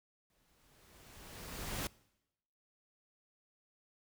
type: noise with exponential growth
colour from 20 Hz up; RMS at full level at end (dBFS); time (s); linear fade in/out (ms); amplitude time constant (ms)
pink; -37; 0.3-1.87; 1; 340
effects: noise-tail reverb RT60 0.9 s tail -23 dB re dry